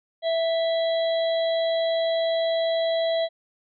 harmonic tone, 659.3 Hz, E5, in tune, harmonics 1 / 3 / 5 / 6, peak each -21 / -37 / -35 / -35 dBFS, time 0.22-3.29 s, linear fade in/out 50 ms, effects none

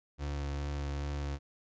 35% pulse tone with vibrato, 71.5 Hz, D2, 46 cents flat, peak -32 dBFS, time 0.18-1.39 s, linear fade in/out 50 ms, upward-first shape sine, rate 2.4 Hz, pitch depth 16 cents each way, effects resampled to 16000 Hz

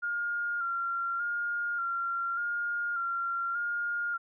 sine tone with vibrato, 1396.9 Hz, F6, in tune, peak -29 dBFS, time 0.02-4.18 s, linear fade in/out 20 ms, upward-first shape square, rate 0.85 Hz, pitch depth 25 cents each way, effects none

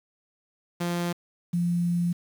sawtooth / sine tone pair in turn, 173.5 / 173.5 Hz, F3 / F3, -11 / -11 cents, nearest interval unison, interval 0 cents, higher neither, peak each -22 dBFS, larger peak neither, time 0.8-1.13 / 1.53-2.13 s, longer second, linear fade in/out 10 ms, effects 8-bit

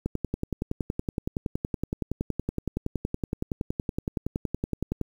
click train, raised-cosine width 3 ms, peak -14 dBFS, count 54, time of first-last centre 0.06-5.013 s, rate 10.7 Hz, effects 8-bit

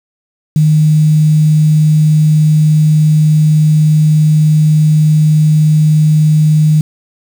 sine tone with quantisation, 153.9 Hz, D#3, 19 cents flat, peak -5 dBFS, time 0.56-6.81 s, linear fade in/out 2 ms, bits 5, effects none

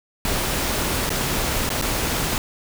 pink noise with dropouts, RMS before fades -23 dBFS, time 0.25-2.38 s, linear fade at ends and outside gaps 1 ms, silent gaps 1.093-1.103 / 1.692-1.702 / 1.814-1.822 s, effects none

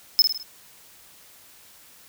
square tone with echo, 5190 Hz, E8, 28 cents flat, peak -12 dBFS, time 0.19-0.22 s, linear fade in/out 0 ms, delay 52 ms, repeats 4, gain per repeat -6 dB, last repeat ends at 0.428 s, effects white hiss -51 dBFS RMS until 2.08 s

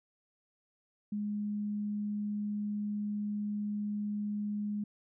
sine tone, 207.7 Hz, G#3, in tune, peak -32 dBFS, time 1.12-4.84 s, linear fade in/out 5 ms, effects none

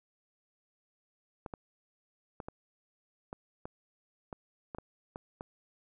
clicks, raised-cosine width 1 ms, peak -26 dBFS, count 11, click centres 1.462 / 1.538 / 2.402 / 2.485 / 3.329 / 3.655 / 4.328 / 4.748 / 4.785 / 5.159 / 5.409 s, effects none

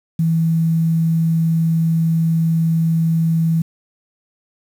sine tone, 163.5 Hz, E3, 14 cents flat, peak -13 dBFS, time 0.19-3.62 s, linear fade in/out 5 ms, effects 7-bit

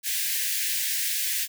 white high-pass noise, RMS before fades -27 dBFS, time 0.03-1.48 s, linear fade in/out 50 ms, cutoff 1600 Hz, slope 96 dB/octave, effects none

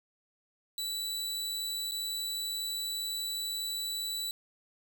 sawtooth tone with dropouts, 3951 Hz, B7, in tune, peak -30 dBFS, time 0.78-4.31 s, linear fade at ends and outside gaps 1 ms, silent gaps 1.912-1.919 s, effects none

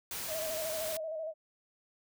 white noise, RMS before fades -39 dBFS, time 0.11-0.97 s, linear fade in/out 2 ms
sine tone with vibrato, 635 Hz, D#5, 35 cents sharp, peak -35 dBFS, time 0.27-1.34 s, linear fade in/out 50 ms, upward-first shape square, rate 13 Hz, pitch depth 42 cents each way
effects none

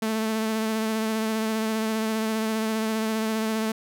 sawtooth tone with vibrato, 220 Hz, A3, in tune, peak -20 dBFS, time 0.02-3.72 s, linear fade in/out 5 ms, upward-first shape sine, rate 15 Hz, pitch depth 21 cents each way, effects none

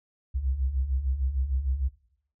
sine beating tone pair, 61.4 / 68 Hz, B1 / C#2, -9 / -33 cents, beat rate 6.6 Hz, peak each -31 / -26 dBFS, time 0.34-1.89 s, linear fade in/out 20 ms, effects noise-tail reverb RT60 0.7 s tail -18 dB re dry

